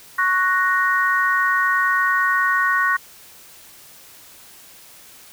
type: chord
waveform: sine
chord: F# major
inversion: second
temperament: equal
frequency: 1108.7 / 1480 / 1864.7 Hz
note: C#6 / F#6 / A#6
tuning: 0 / 0 / 0 cents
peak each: -20 dBFS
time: 0.18-2.97 s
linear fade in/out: 10 ms
effects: white hiss -45 dBFS RMS until 5.32 s